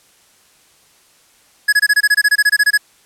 square tone bursts, 1683 Hz, G#6, 23 cents sharp, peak -9 dBFS, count 16, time 1.68-2.777 s, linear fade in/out 10 ms, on 47 ms, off 23 ms, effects white hiss -52 dBFS RMS until 3.05 s + low-pass 11000 Hz 12 dB/octave

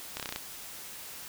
slowing click train, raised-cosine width 0.2 ms, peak -17 dBFS, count 7, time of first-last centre 0.17-0.36 s, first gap 28 ms, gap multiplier 1.05, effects white hiss -44 dBFS RMS until 1.28 s

